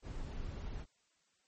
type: noise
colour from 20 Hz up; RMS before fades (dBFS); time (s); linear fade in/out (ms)
brown; -42; 0.02-0.86; 50
effects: white hiss -75 dBFS RMS until 1.47 s + MP3 32 kbps